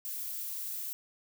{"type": "noise", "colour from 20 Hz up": "violet", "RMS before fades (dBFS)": -38, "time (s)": [0.05, 0.93], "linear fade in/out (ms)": 0, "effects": []}